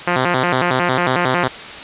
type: tone with vibrato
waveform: 5% pulse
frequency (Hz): 150.8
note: D3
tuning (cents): +46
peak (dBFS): -3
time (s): 0.07-1.48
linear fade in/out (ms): 5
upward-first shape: square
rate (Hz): 5.5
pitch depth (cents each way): 270
effects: white hiss -31 dBFS RMS until 1.83 s + resampled to 8000 Hz